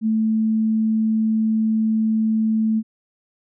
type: tone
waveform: sine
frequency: 220 Hz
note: A3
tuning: in tune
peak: -16 dBFS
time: 0.01-2.83 s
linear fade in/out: 50 ms
effects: none